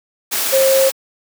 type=tone in noise; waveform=sine; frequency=535 Hz; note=C5; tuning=38 cents sharp; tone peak=-10 dBFS; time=0.52-0.9 s; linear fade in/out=20 ms; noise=white; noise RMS=-19 dBFS; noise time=0.31-0.92 s; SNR=+6 dB; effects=high-pass 300 Hz 12 dB/octave